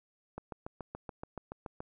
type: click train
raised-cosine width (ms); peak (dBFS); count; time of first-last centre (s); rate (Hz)
1; -26; 11; 0.38-1.805; 7.02
effects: none